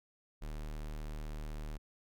square tone, 37.94 Hz, D#1, 43 cents flat, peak -40 dBFS, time 0.41-1.78 s, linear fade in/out 20 ms, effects none

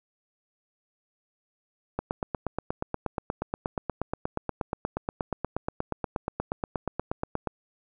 click train, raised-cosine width 1 ms, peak -14 dBFS, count 47, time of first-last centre 1.99-7.473 s, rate 8.39 Hz, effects none

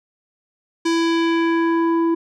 square tone with low-pass filter sweep, 332.2 Hz, E4, 13 cents sharp, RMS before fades -18 dBFS, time 0.85-2.15 s, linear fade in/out 10 ms, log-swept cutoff 6300 to 720 Hz, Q 1.3, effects none

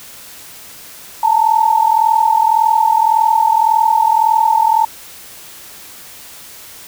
sine tone pair together, 872 / 913.8 Hz, A5 / A#5, -16 / -35 cents, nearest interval minor second, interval 81 cents, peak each -12 dBFS, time 1.23-4.85 s, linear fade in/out 5 ms, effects white hiss -36 dBFS RMS until 6.87 s

